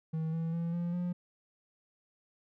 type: tone with pitch steps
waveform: triangle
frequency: 159.9 / 164.02 / 168.24 / 172.57 / 177.01 Hz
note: D#3 / E3 / E3 / F3 / F3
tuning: +48 / -8 / +36 / -20 / +24 cents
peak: -29 dBFS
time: 0.13-1.13 s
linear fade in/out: 10 ms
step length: 200 ms
effects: none